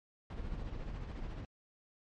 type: noise with tremolo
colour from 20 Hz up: brown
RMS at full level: -39 dBFS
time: 0.3-1.45 s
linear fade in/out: 2 ms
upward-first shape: sine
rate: 14 Hz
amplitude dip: 45%
effects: low-pass 4000 Hz 12 dB/octave + MP3 48 kbps